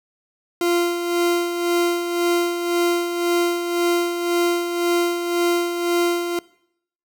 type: tone with tremolo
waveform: 40% pulse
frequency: 346.5 Hz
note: F4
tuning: 14 cents flat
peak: -15 dBFS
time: 0.61-6.39 s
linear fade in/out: 2 ms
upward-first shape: sine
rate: 1.9 Hz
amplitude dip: 55%
effects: noise-tail reverb RT60 0.7 s tail -22 dB re dry